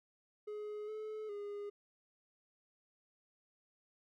triangle tone with pitch steps, 420.8 / 431.3 / 409.4 Hz, G#4 / A4 / G#4, +23 / -35 / -25 cents, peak -39 dBFS, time 0.47-1.7 s, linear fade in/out 10 ms, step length 410 ms, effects none

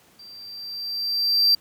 triangle tone with level ramp, 4699 Hz, D8, in tune, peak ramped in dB -41 to -12 dBFS, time 0.19-1.55 s, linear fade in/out 5 ms, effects pink hiss -56 dBFS RMS until 1.6 s + high-pass 100 Hz 12 dB/octave

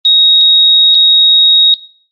sine tone with dropouts, 3771 Hz, A#7, 19 cents sharp, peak -4 dBFS, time 0.05-1.74 s, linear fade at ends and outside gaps 1 ms, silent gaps 0.947-0.951 s, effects noise-tail reverb RT60 0.5 s tail -19 dB re dry + Opus 24 kbps

